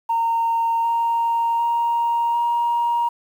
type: tone with pitch steps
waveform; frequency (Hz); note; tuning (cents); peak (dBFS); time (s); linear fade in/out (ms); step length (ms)
sine; 920 / 928 / 936.1 / 944.2; A#5 / A#5 / A#5 / A#5; -23 / -8 / +7 / +22; -16; 0.09-3.09; 10; 750
effects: tanh soft clip ceiling -13 dBFS + 8-bit